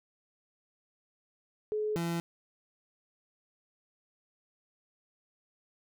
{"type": "tone pair in turn", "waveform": ["sine", "30% pulse"], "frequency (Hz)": [426.1, 169.1], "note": ["G#4", "E3"], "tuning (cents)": [44, 44], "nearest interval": "octave + major third", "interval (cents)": 1600, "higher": "first", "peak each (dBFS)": [-29, -28], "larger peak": "second", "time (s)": [[1.72, 1.96], [1.96, 2.2]], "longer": "neither", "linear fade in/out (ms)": 0, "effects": []}